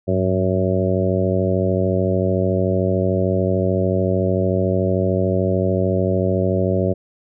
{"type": "harmonic tone with a mistuned harmonic", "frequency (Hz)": 93.5, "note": "F#2", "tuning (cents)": 19, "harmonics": [1, 2, 3, 4, 5, 6, 7], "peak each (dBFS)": [-21, -22, -27, -23, -26, -23, -27], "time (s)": [0.07, 6.94], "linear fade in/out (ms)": 20, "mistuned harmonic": 1, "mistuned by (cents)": 85, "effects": []}